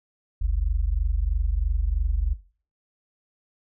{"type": "tone pair together", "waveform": "sine", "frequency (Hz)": [46.25, 69.3], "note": ["F#1", "C#2"], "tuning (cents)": [0, 0], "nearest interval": "perfect fifth", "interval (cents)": 700, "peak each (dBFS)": [-21, -26], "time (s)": [0.41, 2.34], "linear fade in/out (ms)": 10, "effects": ["noise-tail reverb RT60 0.4 s tail -17 dB re dry"]}